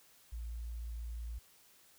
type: tone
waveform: sine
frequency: 57.4 Hz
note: A#1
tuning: 26 cents flat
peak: -39 dBFS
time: 0.32-1.39 s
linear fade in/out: 10 ms
effects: white hiss -64 dBFS RMS until 1.98 s